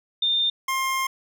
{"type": "tone pair in turn", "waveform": ["sine", "25% pulse"], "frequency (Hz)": [3615, 1061.2], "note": ["A7", "C6"], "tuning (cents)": [46, 24], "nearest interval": "octave + major sixth", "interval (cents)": 2122, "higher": "first", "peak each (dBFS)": -19, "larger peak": "neither", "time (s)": [[0.22, 0.5], [0.68, 1.07]], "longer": "second", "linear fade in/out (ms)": 5, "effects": []}